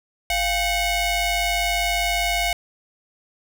sawtooth ring-modulated tone, 745 Hz, F#5, 12 cents sharp, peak -13 dBFS, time 0.3-2.53 s, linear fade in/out 2 ms, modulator 1440 Hz, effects none

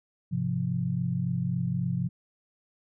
sine chord, F minor, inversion first, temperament equal, 103.83 / 130.81 / 174.61 Hz, Ab2 / C3 / F3, 0 / 0 / 0 cents, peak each -35 / -29 / -29 dBFS, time 0.31-2.09 s, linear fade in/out 20 ms, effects none

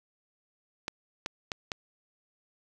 clicks, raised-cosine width 0.2 ms, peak -15 dBFS, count 4, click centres 0.881 / 1.261 / 1.518 / 1.718 s, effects none

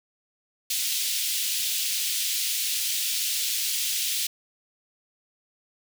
pink high-pass noise, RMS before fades -27 dBFS, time 0.7-4.27 s, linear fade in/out 5 ms, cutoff 2900 Hz, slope 24 dB/octave, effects none

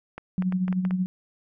clicks, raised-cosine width 0.5 ms, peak -21 dBFS, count 7, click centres 0.18 / 0.423 / 0.524 / 0.681 / 0.727 / 0.851 / 0.909 s
sine tone with tremolo, 184.2 Hz, F#3, 7 cents flat, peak -20 dBFS, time 0.38-1.06 s, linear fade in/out 0 ms, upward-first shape sine, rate 13 Hz, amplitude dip 55%
effects none

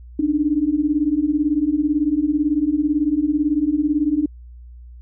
sine beating tone pair, 286.7 / 304.7 Hz, D4 / D#4, -42 / -36 cents, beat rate 18 Hz, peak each -20 / -18 dBFS, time 0.19-4.26 s, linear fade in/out 5 ms, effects added 60 Hz sine -37 dBFS peak until 5.01 s

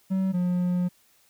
triangle tone pair in turn, 190 / 178.72 Hz, F#3 / F3, +46 / +40 cents, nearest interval minor second, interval 106 cents, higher first, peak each -20 dBFS, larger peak neither, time 0.1-0.33 / 0.33-0.89 s, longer second, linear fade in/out 20 ms, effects white hiss -62 dBFS RMS until 1.29 s

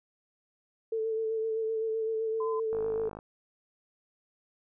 sine tone with vibrato, 443.9 Hz, A4, 15 cents sharp, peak -28 dBFS, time 0.92-3.09 s, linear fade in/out 5 ms, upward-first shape sine, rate 7.8 Hz, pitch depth 24 cents each way
sine tone, 1023 Hz, C6, 39 cents flat, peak -35 dBFS, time 2.4-2.6 s, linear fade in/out 5 ms
click train, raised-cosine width 1 ms, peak -28 dBFS, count 25, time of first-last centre 2.73-3.189 s, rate 52.3 Hz
effects none

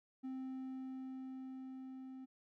triangle tone with level ramp, 261.6 Hz, C4, in tune, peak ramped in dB -39 to -46 dBFS, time 0.23-2.26 s, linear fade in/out 20 ms, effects none

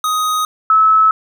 square / sine tone pair in turn, 1252 / 1299.3 Hz, D#6 / E6, +10 / -25 cents, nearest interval minor second, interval 65 cents, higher second, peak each -15 / -7 dBFS, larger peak second, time 0.04-0.45 / 0.7-1.11 s, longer neither, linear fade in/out 2 ms, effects none

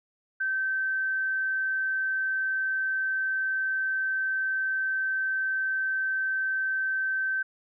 sine tone, 1547 Hz, G6, 23 cents flat, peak -25 dBFS, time 0.4-7.43 s, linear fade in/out 10 ms, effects none

